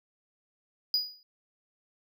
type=tone with exponential decay; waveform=triangle; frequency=4922 Hz; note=D#8; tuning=20 cents flat; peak=-20 dBFS; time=0.94-1.23 s; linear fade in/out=1 ms; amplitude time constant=61 ms; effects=none